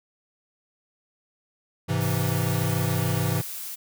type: chord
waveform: square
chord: Ab augmented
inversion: none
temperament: equal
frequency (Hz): 103.83 / 130.81 / 164.81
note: Ab2 / C3 / E3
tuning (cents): 0 / 0 / 0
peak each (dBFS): -28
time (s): 1.88-3.42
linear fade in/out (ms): 20
type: noise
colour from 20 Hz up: blue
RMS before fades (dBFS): -35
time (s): 2-3.76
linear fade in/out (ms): 20
effects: none